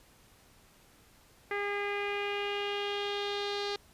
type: tone with low-pass filter sweep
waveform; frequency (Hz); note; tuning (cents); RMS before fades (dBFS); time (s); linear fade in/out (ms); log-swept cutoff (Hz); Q
sawtooth; 406.2; G#4; -38; -34; 1.51-3.76; 2; 2000 to 4300; 3.8
effects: pink hiss -61 dBFS RMS until 3.93 s + resampled to 32000 Hz